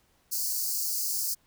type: high-pass noise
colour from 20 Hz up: white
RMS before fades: -30 dBFS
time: 0.31-1.35 s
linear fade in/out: 20 ms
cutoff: 4400 Hz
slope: 96 dB/octave
effects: pink hiss -67 dBFS RMS until 1.46 s